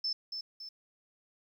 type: tone with echo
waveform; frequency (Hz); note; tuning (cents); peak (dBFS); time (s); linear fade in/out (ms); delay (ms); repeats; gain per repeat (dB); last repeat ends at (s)
sine; 5274; E8; 0; -30; 0.04-0.13; 5; 280; 2; -6; 0.69
effects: 11-bit